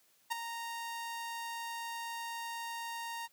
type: tone with ADSR envelope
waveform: sawtooth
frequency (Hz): 928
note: A#5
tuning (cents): -8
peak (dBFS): -26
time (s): 0.3-3.28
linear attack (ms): 20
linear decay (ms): 13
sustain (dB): -9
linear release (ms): 32
effects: white hiss -69 dBFS RMS until 3.32 s + high-pass 100 Hz 12 dB/octave